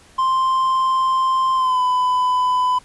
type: tone with pitch glide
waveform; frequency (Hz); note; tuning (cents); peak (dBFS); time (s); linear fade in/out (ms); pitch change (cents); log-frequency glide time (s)
triangle; 1046.5 to 1002.7; C6 to B5; 0 to +26; -13; 0.18-2.79; 10; -74; 1.55-1.81
effects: pink hiss -49 dBFS RMS until 2.84 s + resampled to 24000 Hz

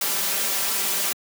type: noise with comb filter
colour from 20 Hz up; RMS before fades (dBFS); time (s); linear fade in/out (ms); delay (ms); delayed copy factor
white; -24; 0.01-1.13; 5; 5.1; +0.75
effects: high-pass 200 Hz 12 dB/octave

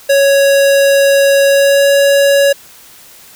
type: tone with pitch glide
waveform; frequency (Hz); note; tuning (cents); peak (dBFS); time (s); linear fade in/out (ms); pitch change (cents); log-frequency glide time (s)
square; 555 to 559.8; C#5 to C#5; +2 to +17; -7; 0.09-2.53; 10; +15; 1.47-1.88
effects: white hiss -39 dBFS RMS until 3.35 s

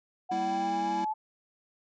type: linear sweep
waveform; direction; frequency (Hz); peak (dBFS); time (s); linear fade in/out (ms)
sine; up; 738 to 870; -28; 0.29-1.14; 20
type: chord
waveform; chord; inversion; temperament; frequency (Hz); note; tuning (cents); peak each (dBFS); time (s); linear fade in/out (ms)
square; E diminished; first; equal; 196 / 233.1 / 329.6; G3 / Bb3 / E4; 0 / 0 / 0; -39 / -42 / -36; 0.31-1.05; 10
effects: resampled to 16000 Hz

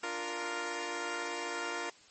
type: chord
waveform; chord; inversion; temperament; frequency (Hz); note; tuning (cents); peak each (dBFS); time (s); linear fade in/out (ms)
10% pulse; Bb major; first; equal; 293.7 / 349.2 / 466.2; D4 / F4 / Bb4; 0 / 0 / 0; -36 / -30 / -30; 0.03-1.9; 5
effects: white hiss -59 dBFS RMS until 2.1 s + MP3 32 kbps

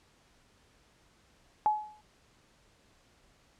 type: tone with exponential decay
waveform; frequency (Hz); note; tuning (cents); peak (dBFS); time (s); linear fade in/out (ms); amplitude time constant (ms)
sine; 850; G#5; +40; -20; 1.66-2.01; 0; 75
effects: pink hiss -65 dBFS RMS until 3.59 s + low-pass 8000 Hz 12 dB/octave

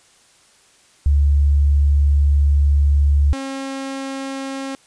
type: tone pair in turn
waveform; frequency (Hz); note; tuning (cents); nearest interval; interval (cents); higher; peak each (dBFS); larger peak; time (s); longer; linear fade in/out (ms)
sine / sawtooth; 71.6 / 270.3; D2 / C#4; -43 / -44; octave + major seventh; 2299; second; -11 / -21; first; 1.06-3.33 / 3.33-4.75; first; 0
effects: white hiss -53 dBFS RMS until 4.86 s + resampled to 22050 Hz

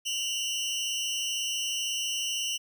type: tone pair together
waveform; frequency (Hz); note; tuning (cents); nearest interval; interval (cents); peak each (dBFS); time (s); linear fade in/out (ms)
25% pulse; 2794 / 3016; F7 / F#7; 0 / +32; minor second; 132; -28; 0.05-2.58; 20
effects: none

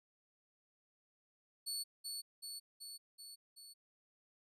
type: tone with echo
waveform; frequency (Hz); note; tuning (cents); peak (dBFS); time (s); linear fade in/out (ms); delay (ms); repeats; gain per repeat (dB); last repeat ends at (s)
25% pulse; 4435; C#8; 0; -34; 1.66-1.84; 20; 380; 5; -3; 3.74
effects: none

